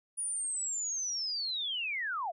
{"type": "linear sweep", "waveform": "sine", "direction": "down", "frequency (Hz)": [9750, 617], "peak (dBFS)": -32, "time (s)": [0.17, 2.32], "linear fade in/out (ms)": 20, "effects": []}